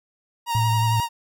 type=tone with vibrato; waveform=45% pulse; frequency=938 Hz; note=A#5; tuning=11 cents sharp; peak=-22 dBFS; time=0.46-1.09 s; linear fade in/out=50 ms; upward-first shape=sine; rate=11 Hz; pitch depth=28 cents each way
type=tone; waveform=sine; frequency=112 Hz; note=A2; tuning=31 cents sharp; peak=-19 dBFS; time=0.55-1 s; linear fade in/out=0 ms
effects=none